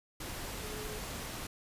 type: tone in noise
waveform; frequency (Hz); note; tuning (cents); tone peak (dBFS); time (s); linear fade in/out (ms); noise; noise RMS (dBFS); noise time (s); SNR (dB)
sine; 426.2; G#4; +45; -44; 0.63-0.99; 5; pink; -41; 0.2-1.47; -6
effects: resampled to 32000 Hz